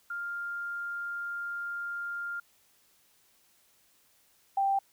sine tone pair in turn, 1400 / 785.7 Hz, F6 / G5, +4 / +4 cents, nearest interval minor seventh, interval 1000 cents, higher first, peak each -33 / -24 dBFS, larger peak second, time 0.1-2.4 / 4.57-4.79 s, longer first, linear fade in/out 5 ms, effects white hiss -66 dBFS RMS until 4.92 s

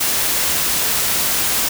white noise, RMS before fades -18 dBFS, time 0-1.69 s, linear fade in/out 10 ms, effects none

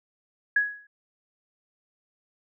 sine tone with exponential decay, 1671 Hz, G#6, 10 cents sharp, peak -16 dBFS, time 0.56-0.87 s, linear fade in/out 5 ms, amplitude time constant 67 ms, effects none

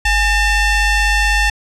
30% pulse ring-modulated tone, 880 Hz, A5, in tune, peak -6 dBFS, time 0.05-1.5 s, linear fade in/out 5 ms, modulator 928 Hz, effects low-pass 8000 Hz 12 dB/octave

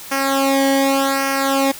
sawtooth tone with flanger, 272.5 Hz, C#4, 29 cents flat, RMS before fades -17 dBFS, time 0.11-1.72 s, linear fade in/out 10 ms, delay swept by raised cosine 0.26 to 0.78 ms, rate 0.86 Hz, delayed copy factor -0.95, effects white hiss -35 dBFS RMS until 1.79 s

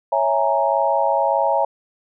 sine chord, A# half-diminished seventh, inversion first, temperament equal, 554.4 / 659.3 / 830.6 / 932.3 Hz, C#5 / E5 / G#5 / A#5, 0 / 0 / 0 / 0 cents, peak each -21 dBFS, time 0.12-1.65 s, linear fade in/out 5 ms, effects none

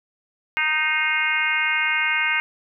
harmonic tone with a mistuned harmonic, 310.3 Hz, D#4, 5 cents flat, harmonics 3 / 4 / 5 / 6 / 7 / 8 / 9, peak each -31 / -32 / -25 / -30 / -22 / -27 / -29 dBFS, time 0.57-2.4 s, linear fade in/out 0 ms, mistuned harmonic 7, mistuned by -20 cents, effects none

